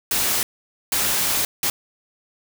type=noise bursts at uneven times; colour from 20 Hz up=white; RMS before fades=-21 dBFS; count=3; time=0.11-0.43 / 0.92-1.45 / 1.63-1.7 s; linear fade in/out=2 ms; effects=none